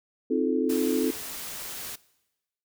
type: chord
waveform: sine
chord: F dominant seventh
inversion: second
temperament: just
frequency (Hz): 261.9 / 314.3 / 349.2 / 436.5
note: C4 / Eb4 / F4 / A4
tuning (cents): +2 / +18 / 0 / -14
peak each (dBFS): -26 / -28 / -30 / -27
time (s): 0.3-1.11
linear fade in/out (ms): 10
type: noise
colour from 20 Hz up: white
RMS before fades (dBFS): -37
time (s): 0.69-1.96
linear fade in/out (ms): 10
effects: noise-tail reverb RT60 1.0 s tail -21 dB re dry